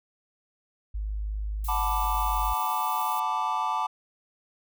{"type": "tone", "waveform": "sine", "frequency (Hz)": 51.91, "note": "G#1", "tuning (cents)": 0, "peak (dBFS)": -28, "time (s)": [0.94, 2.54], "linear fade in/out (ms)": 10}
{"type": "noise", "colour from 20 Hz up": "violet", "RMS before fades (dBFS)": -39, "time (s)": [1.64, 3.2], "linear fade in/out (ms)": 5}
{"type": "chord", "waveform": "triangle", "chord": "B minor seventh", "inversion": "second", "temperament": "equal", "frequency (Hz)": [740, 880, 987.8, 1174.7], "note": ["F#5", "A5", "B5", "D6"], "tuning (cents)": [0, 0, 0, 0], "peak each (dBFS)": [-32, -27, -30, -28], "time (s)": [1.68, 3.87], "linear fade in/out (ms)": 10}
{"effects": []}